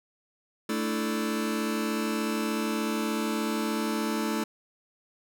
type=chord; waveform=sawtooth; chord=A suspended fourth; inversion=none; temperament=just; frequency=220 / 293.3 / 330 Hz; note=A3 / D4 / E4; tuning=0 / -2 / +2 cents; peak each=-25 / -30 / -28 dBFS; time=0.69-4.44 s; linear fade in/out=5 ms; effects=none